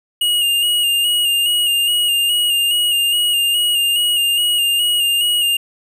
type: tone with vibrato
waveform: square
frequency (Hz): 2853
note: F7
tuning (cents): +36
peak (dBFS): -14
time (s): 0.21-5.57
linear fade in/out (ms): 5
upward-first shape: square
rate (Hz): 2.4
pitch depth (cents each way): 28
effects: none